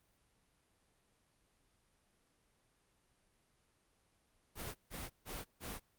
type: noise bursts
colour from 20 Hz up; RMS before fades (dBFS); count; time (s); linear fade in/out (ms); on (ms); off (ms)
pink; -44; 4; 4.55-5.8; 50; 200; 150
effects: pink hiss -75 dBFS RMS until 5.98 s + Opus 32 kbps